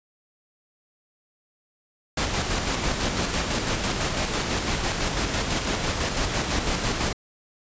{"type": "noise with tremolo", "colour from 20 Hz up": "pink", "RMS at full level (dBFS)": -24, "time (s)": [2.17, 7.13], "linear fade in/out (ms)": 5, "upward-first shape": "square", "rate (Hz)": 6, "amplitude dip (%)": 35, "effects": ["resampled to 16000 Hz"]}